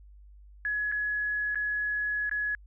sine tone with dropouts, 1688 Hz, G#6, 28 cents sharp, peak -27 dBFS, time 0.65-2.55 s, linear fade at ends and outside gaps 1 ms, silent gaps 0.916-0.922 / 1.547-1.556 / 2.295-2.313 s, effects added 50 Hz sine -49 dBFS peak until 2.66 s

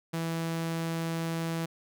sawtooth tone, 164.81 Hz, E3, in tune, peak -26 dBFS, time 0.13-1.66 s, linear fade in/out 10 ms, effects none

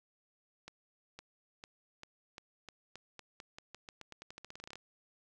accelerating click train, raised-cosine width 0.2 ms, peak -30 dBFS, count 26, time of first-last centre 0.68-4.756 s, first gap 510 ms, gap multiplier 0.88, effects none

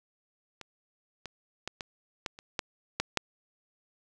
clicks, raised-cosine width 0.2 ms, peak -25 / -22 / -17 / -19 / -15 / -29 / -12 / -10 / -8 dBFS, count 9, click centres 0.613 / 1.257 / 1.676 / 1.808 / 2.262 / 2.389 / 2.592 / 3 / 3.173 s, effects none

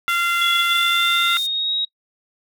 harmonic tone, 690 Hz, F5, 21 cents flat, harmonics 2 / 3 / 4 / 5, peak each -19 / -23 / -25 / -27 dBFS, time 0.08-1.37 s, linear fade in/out 0 ms
white band-pass noise, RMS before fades -35 dBFS, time 0.08-1.47 s, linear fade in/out 10 ms, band 3600 to 15000 Hz, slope 24 dB/octave
sine tone with pitch glide, 3404 to 3799 Hz, G#7 to A#7, +42 to +32 cents, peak -19 dBFS, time 0.41-1.85 s, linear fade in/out 5 ms, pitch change +190 cents, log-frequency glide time 0.51-1.74 s
effects noise-tail reverb RT60 0.1 s tail -22 dB re dry

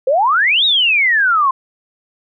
sine exponential two-way sweep, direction up then down, 497.8 to 3857 to 1032 Hz, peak -10 dBFS, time 0.07-1.51 s, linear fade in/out 5 ms, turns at 0.65 s, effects none

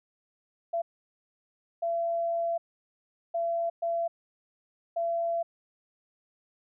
sine tone bursts at uneven times, 676 Hz, E5, 43 cents sharp, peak -26 dBFS, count 5, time 0.73-0.82 / 1.82-2.58 / 3.34-3.7 / 3.82-4.08 / 4.96-5.43 s, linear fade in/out 10 ms, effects none

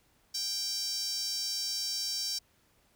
sawtooth tone with high-pass filter, 784 Hz, G5, in tune, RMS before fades -34 dBFS, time 0.34-2.39 s, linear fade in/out 10 ms, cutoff 5200 Hz, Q 8.8, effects pink hiss -68 dBFS RMS until 2.95 s

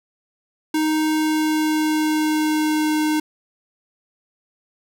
square tone with pitch glide, 311.1 to 307 Hz, D#4 to D#4, 0 to -23 cents, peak -18 dBFS, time 0.74-3.2 s, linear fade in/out 5 ms, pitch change -23 cents, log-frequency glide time 1.13-3.02 s, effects none

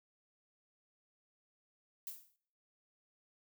violet noise with exponential decay, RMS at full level -41 dBFS, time 2.07-2.36 s, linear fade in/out 0 ms, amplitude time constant 61 ms, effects noise-tail reverb RT60 0.7 s tail -25 dB re dry

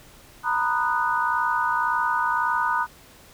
sine chord, B major seventh, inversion third, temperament just, 926 / 987.8 / 1234.7 / 1481.6 Hz, A#5 / B5 / D#6 / F#6, -12 / 0 / -14 / +2 cents, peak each -26 dBFS, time 0.43-2.87 s, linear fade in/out 50 ms, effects pink hiss -50 dBFS RMS until 3.33 s

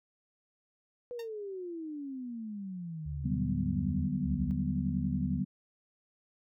sine exponential sweep, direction down, 493.9 to 63.1 Hz, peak -37 dBFS, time 1.11-4.51 s, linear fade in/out 0 ms
10% pulse tone with exponential decay, 916 Hz, A#5, 31 cents flat, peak -35 dBFS, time 1.19-1.29 s, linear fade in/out 5 ms, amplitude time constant 21 ms
sine tone with pitch glide, 75.2 to 78.17 Hz, D2 to D#2, +42 to +9 cents, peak -37 dBFS, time 3.05-5.41 s, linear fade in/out 20 ms, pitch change +67 cents, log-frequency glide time 3.65-3.85 s
sine chord, G major seventh, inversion second, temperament equal, 146.83 / 185 / 196 / 246.9 Hz, D3 / F#3 / G3 / B3, 0 / 0 / 0 / 0 cents, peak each -35 dBFS, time 3.24-5.45 s, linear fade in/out 20 ms
effects none

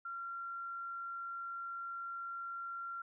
sine tone, 1374 Hz, F6, 29 cents flat, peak -40 dBFS, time 0.05-3.02 s, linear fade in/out 5 ms, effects none

